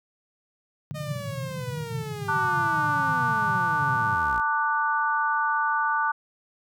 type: band-pass noise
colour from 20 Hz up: white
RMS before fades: -34 dBFS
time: 0.91-4.16 s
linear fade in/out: 0 ms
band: 110 to 160 Hz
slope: 48 dB/octave
type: linear sweep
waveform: sawtooth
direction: down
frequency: 617 to 49.94 Hz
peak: -31 dBFS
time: 0.94-4.41 s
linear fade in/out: 20 ms
type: chord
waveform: sine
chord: D major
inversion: second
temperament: equal with one note detuned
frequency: 891.3 / 1174.7 / 1480 Hz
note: A5 / D6 / F#6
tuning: +22 / 0 / 0 cents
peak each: -26 dBFS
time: 2.28-6.12 s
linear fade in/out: 10 ms
effects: none